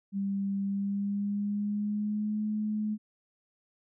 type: tone with pitch glide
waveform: sine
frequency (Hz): 197.5 to 212.9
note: G3 to G#3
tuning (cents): +13 to +43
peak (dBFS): -28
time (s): 0.12-2.98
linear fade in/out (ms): 50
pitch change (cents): +130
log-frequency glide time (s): 0.64-2.43
effects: none